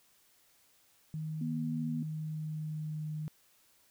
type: tone with pitch glide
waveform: sine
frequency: 156.2 to 153.52 Hz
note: D#3 to D#3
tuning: +7 to -23 cents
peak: -35 dBFS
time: 1.14-3.28 s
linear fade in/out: 0 ms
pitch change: -30 cents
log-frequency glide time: 1.91-3.08 s
type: tone with vibrato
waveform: sine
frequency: 239.9 Hz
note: A#3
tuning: 50 cents sharp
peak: -34 dBFS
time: 1.41-2.03 s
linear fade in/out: 5 ms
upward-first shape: sine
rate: 13 Hz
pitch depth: 11 cents each way
effects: white hiss -67 dBFS RMS until 3.9 s